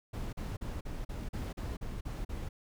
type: noise bursts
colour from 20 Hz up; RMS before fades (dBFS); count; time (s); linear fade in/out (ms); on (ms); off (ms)
brown; -38; 10; 0.13-2.49; 10; 200; 40
effects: none